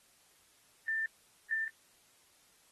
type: tone bursts at uneven times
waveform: sine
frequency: 1785 Hz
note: A6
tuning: 24 cents sharp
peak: -31 dBFS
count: 2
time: 0.88-1.06 / 1.51-1.68 s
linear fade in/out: 2 ms
effects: white hiss -66 dBFS RMS until 2.71 s + AAC 32 kbps